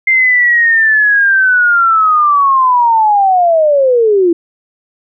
sine linear sweep, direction down, 2100 to 329.6 Hz, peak -6 dBFS, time 0.07-4.33 s, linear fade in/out 5 ms, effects none

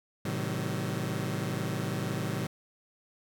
sawtooth chord, A diminished seventh, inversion none, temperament just, 110 / 132 / 158.4 / 190.08 Hz, A2 / C3 / Eb3 / Gb3, 0 / +16 / +31 / +47 cents, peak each -32 dBFS, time 0.25-2.47 s, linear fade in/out 5 ms, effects none

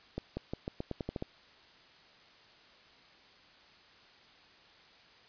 accelerating click train, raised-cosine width 2 ms, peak -22 dBFS, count 10, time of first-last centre 0.18-1.224 s, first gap 190 ms, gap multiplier 0.87, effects white hiss -59 dBFS RMS until 5.28 s + resampled to 11025 Hz

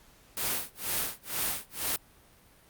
white noise with tremolo, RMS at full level -29 dBFS, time 0.37-1.96 s, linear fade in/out 0 ms, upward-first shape sine, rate 2.1 Hz, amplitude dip 100%, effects pink hiss -59 dBFS RMS until 2.69 s + Opus 48 kbps

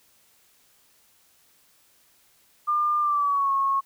sine tone with pitch glide, 1200 to 1094.1 Hz, D6 to C#6, +37 to -23 cents, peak -20 dBFS, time 2.67-3.81 s, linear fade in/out 20 ms, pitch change -160 cents, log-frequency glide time 3-3.52 s, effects white hiss -61 dBFS RMS until 3.85 s

